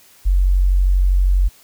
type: tone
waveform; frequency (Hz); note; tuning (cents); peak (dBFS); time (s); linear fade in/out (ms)
sine; 46.25; F#1; 0; -11; 0.25-1.49; 20
effects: white hiss -49 dBFS RMS until 1.63 s